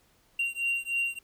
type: beating tone pair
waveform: triangle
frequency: 2762 / 2765.3 Hz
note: F7 / F7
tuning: -20 / -18 cents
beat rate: 3.3 Hz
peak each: -29 dBFS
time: 0.39-1.19 s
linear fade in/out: 5 ms
effects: pink hiss -65 dBFS RMS until 1.23 s